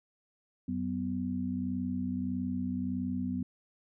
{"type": "tone cluster", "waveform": "sine", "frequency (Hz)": [92.1, 188.7, 250.3], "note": ["F#2", "F#3", "B3"], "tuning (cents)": [-7, 34, 23], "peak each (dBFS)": [-40, -35, -33], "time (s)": [0.68, 3.43], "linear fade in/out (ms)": 5, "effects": []}